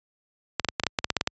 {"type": "clicks", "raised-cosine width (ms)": 0.2, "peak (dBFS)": -5, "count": 12, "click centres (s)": [0.597, 0.647, 0.687, 0.798, 0.836, 0.867, 0.988, 1.044, 1.103, 1.167, 1.211, 1.274], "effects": ["high-pass 60 Hz 12 dB/octave", "resampled to 16000 Hz"]}